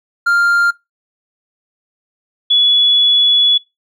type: tone pair in turn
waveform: triangle / sine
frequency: 1396.9 / 3404 Hz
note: F6 / G#7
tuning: 0 / +42 cents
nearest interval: octave + minor third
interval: 1542 cents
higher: second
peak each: -8 dBFS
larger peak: neither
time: 0.26-0.71 / 2.5-3.58 s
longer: second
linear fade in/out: 10 ms
effects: noise-tail reverb RT60 0.2 s tail -22 dB re dry